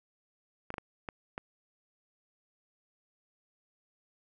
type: clicks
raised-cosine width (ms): 0.5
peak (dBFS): -22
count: 5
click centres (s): 0.704 / 0.741 / 0.782 / 1.088 / 1.379
effects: none